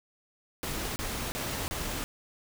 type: noise bursts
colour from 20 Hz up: pink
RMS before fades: -34 dBFS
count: 4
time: 0.63-2.04 s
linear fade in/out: 0 ms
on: 330 ms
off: 30 ms
effects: none